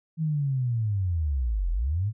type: linear two-way sweep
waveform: sine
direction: down then up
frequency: 162.8 to 39.98 to 113.8 Hz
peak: -23 dBFS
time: 0.17-2.13 s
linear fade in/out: 50 ms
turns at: 1.71 s
effects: none